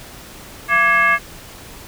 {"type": "tone with frequency modulation", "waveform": "sine", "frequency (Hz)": 1661.2, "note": "G#6", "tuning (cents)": 0, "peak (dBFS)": -11, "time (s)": [0.68, 1.19], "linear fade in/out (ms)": 50, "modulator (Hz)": 493, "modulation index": 1.3, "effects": ["pink hiss -38 dBFS RMS until 1.87 s"]}